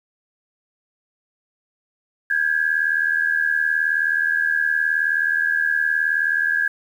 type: tone pair together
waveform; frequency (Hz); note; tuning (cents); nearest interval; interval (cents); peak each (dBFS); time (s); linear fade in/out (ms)
sine; 1600 / 1679.1; G6 / G#6; +35 / +19; minor second; 84; -20; 2.3-6.68; 5
effects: 8-bit